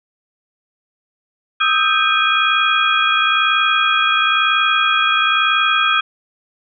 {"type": "tone cluster", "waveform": "sine", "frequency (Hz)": [1242, 1303, 1574, 2462, 3300], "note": ["D#6", "E6", "G6", "D#7", "G#7"], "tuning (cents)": [-3, -20, 7, -19, -12], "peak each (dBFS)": -19, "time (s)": [1.6, 6.01], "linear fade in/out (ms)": 10, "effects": []}